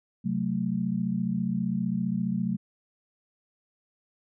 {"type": "chord", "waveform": "sine", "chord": "F# diminished", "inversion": "second", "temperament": "equal", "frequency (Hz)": [130.81, 185, 220], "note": ["C3", "F#3", "A3"], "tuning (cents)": [0, 0, 0], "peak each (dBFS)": [-34, -28, -29], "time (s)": [0.24, 2.57], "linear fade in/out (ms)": 20, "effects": []}